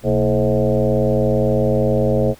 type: tone with frequency modulation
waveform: sine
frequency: 329.6 Hz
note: E4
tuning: in tune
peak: -13 dBFS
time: 0.03-2.35 s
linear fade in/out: 50 ms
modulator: 99.9 Hz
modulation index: 2.9
effects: pink hiss -47 dBFS RMS until 2.39 s